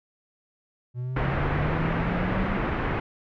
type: exponential sweep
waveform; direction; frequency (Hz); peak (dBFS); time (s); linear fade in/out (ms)
triangle; up; 121.7 to 202; -26; 0.94-2.59; 50
type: low-pass noise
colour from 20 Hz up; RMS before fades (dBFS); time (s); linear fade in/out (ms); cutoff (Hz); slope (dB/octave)
pink; -27; 1.16-3; 5; 2200; 24
effects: none